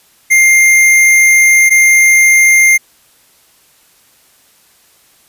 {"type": "tone pair in turn", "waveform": "square", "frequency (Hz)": [2109, 2109], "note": ["C7", "C7"], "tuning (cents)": [13, 13], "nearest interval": "unison", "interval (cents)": 0, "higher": "neither", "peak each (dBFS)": -5, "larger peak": "neither", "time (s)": [[0.3, 1.7], [1.7, 2.78]], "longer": "first", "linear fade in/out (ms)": 20, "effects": ["white hiss -49 dBFS RMS until 5.28 s", "resampled to 32000 Hz"]}